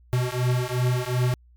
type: beating tone pair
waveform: square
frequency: 123.47 / 126.17 Hz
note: B2 / B2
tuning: 0 / +37 cents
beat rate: 2.7 Hz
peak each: -25 dBFS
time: 0.13-1.34 s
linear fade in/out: 0 ms
effects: added 60 Hz sine -51 dBFS peak until 1.56 s + MP3 96 kbps